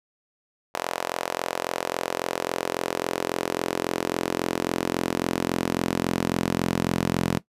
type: tone with high-pass filter sweep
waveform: sawtooth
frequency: 43.65 Hz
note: F1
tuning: in tune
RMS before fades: -27 dBFS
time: 0.74-7.39 s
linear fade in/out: 0 ms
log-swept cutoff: 660 to 180 Hz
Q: 1.5
effects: noise-tail reverb RT60 0.1 s tail -17 dB re dry + resampled to 32000 Hz